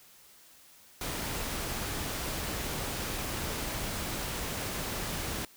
pink noise, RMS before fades -35 dBFS, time 1.01-5.45 s, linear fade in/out 2 ms, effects white hiss -57 dBFS RMS until 5.56 s

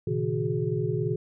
sine tone cluster, 117.2 / 135.3 / 158.3 / 369 / 419.8 Hz, A#2 / C#3 / D#3 / F#4 / G#4, +10 / -42 / +30 / -5 / +19 cents, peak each -31 dBFS, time 0.07-1.16 s, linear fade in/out 5 ms, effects none

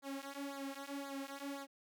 sawtooth tone with flanger, 277.2 Hz, C#4, in tune, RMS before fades -45 dBFS, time 0.02-1.67 s, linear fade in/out 50 ms, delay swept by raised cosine 0.35 to 4.05 ms, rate 1.9 Hz, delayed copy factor -1, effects none

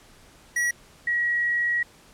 square / sine tone pair in turn, 1923 / 1910.8 Hz, B6 / A#6, -47 / +42 cents, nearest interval unison, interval 11 cents, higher first, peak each -22 / -21 dBFS, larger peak second, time 0.56-0.71 / 1.07-1.83 s, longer second, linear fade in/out 5 ms, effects pink hiss -53 dBFS RMS until 2.13 s + low-pass 11000 Hz 12 dB/octave

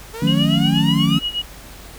sawtooth exponential sweep, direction up, 436.2 to 1318.5 Hz, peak -25 dBFS, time 0.13-1.2 s, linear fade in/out 20 ms
sine chord, D# half-diminished seventh, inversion none, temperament equal with one note detuned, 155.56 / 180.98 / 220 / 277.2 Hz, D#3 / F#3 / A3 / C#4, 0 / -38 / 0 / 0 cents, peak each -18 / -19 / -20 / -21 dBFS, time 0.22-1.19 s, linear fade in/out 5 ms
sine tone with tremolo, 2902 Hz, F#7, 34 cents flat, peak -18 dBFS, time 0.27-1.42 s, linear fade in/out 5 ms, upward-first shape sine, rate 8.3 Hz, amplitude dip 85%
effects added 48 Hz sine -40 dBFS peak until 1.98 s + pink hiss -40 dBFS RMS until 1.98 s

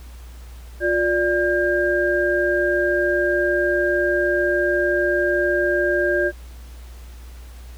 sine tone cluster, 354.5 / 588 / 1605 Hz, F4 / D5 / G6, +26 / +2 / +40 cents, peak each -21 dBFS, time 0.8-6.32 s, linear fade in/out 50 ms, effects added 60 Hz sine -36 dBFS peak until 7.77 s + pink hiss -49 dBFS RMS until 7.77 s

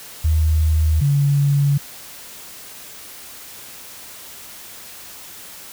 sine tone pair in turn, 78.5 / 141.91 Hz, D#2 / C#3, +16 / +41 cents, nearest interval minor seventh, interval 1025 cents, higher second, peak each -13 dBFS, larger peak neither, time 0.24-1.01 / 1.01-1.78 s, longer neither, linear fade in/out 10 ms, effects white hiss -38 dBFS RMS until 5.72 s

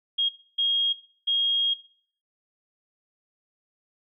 sine tone bursts at uneven times, 3260 Hz, G#7, 33 cents flat, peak -21 dBFS, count 3, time 0.18-0.29 / 0.58-0.93 / 1.27-1.74 s, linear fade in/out 10 ms, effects noise-tail reverb RT60 0.5 s tail -18 dB re dry

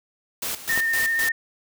white noise with tremolo, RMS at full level -28 dBFS, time 0.42-1.29 s, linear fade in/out 5 ms, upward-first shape square, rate 3.9 Hz, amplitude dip 75%
sine tone with vibrato, 1821 Hz, A#6, 41 cents flat, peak -20 dBFS, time 0.69-1.32 s, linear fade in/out 5 ms, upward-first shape sine, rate 15 Hz, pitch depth 21 cents each way
click, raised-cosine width 1 ms, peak -16 dBFS, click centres 0.776 s
effects none

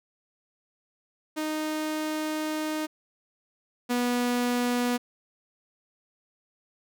sawtooth tone pair in turn, 309.3 / 244.2 Hz, D#4 / B3, -10 / -19 cents, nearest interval major third, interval 409 cents, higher first, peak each -24 / -20 dBFS, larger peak second, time 1.36-2.87 / 3.89-4.98 s, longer first, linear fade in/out 20 ms, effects none

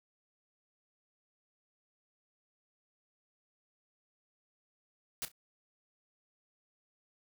white noise with echo, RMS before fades -37 dBFS, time 5.22-5.25 s, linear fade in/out 0 ms, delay 33 ms, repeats 2, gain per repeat -14 dB, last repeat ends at 5.316 s, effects none

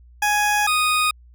20% pulse tone pair in turn, 833 / 1242.3 Hz, G#5 / D#6, +5 / -3 cents, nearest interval perfect fifth, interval 692 cents, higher second, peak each -12 dBFS, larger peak neither, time 0.22-0.67 / 0.67-1.11 s, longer first, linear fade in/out 5 ms, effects added 60 Hz sine -45 dBFS peak until 1.34 s

